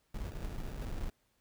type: noise with sample-and-hold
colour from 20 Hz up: brown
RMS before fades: -39 dBFS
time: 0.14-1.1 s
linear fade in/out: 5 ms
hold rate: 1050 Hz
effects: pink hiss -75 dBFS RMS until 1.4 s